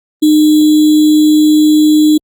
sine tone with sample-and-hold, 305.1 Hz, D#4, 34 cents flat, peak -4 dBFS, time 0.22-2.18 s, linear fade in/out 10 ms, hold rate 3675 Hz, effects Opus 32 kbps

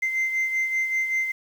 sine beating tone pair, 2078 / 2083.2 Hz, C7 / C7, -12 / -8 cents, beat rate 5.2 Hz, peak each -21 / -29 dBFS, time 0.02-1.32 s, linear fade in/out 10 ms, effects tanh soft clip ceiling -19 dBFS + 8-bit

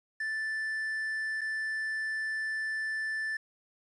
triangle tone with dropouts, 1760 Hz, A6, in tune, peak -29 dBFS, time 0.2-3.37 s, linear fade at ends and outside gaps 5 ms, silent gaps 1.41-1.414 s, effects resampled to 24000 Hz + 10-bit

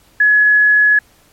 sine tone, 1693 Hz, G#6, 33 cents sharp, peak -7 dBFS, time 0.2-0.99 s, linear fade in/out 5 ms, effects pink hiss -51 dBFS RMS until 1.32 s + MP3 64 kbps

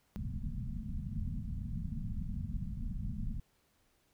pink low-pass noise, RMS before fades -38 dBFS, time 0.16-3.4 s, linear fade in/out 0 ms, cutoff 240 Hz, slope 96 dB/octave, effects pink hiss -73 dBFS RMS until 4.13 s

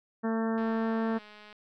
harmonic tone, 224.6 Hz, A3, 36 cents sharp, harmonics 1 / 2 / 3 / 4 / 5 / 6 / 7 / 8, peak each -28 / -34 / -38 / -40 / -42 / -44 / -45 / -46 dBFS, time 0.23-1.19 s, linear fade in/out 20 ms
click train, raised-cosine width 0.3 ms, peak -35 dBFS, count 200, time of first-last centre 0.58-1.528 s, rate 210 Hz
effects none

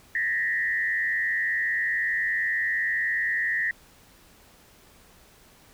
sine tone with frequency modulation, 1864.7 Hz, A#6, in tune, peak -23 dBFS, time 0.15-3.71 s, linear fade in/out 2 ms, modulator 99.3 Hz, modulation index 1.1, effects pink hiss -55 dBFS RMS until 5.73 s

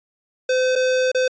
square tone with dropouts, 512 Hz, C5, 38 cents flat, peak -17 dBFS, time 0.49-1.28 s, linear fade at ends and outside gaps 5 ms, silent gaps 0.755-0.759 / 1.117-1.147 s, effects resampled to 16000 Hz

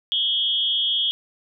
sine tone with amplitude modulation, 3271 Hz, G#7, 27 cents flat, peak -15 dBFS, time 0.12-1.11 s, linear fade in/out 0 ms, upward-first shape sine, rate 276 Hz, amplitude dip 90%, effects none

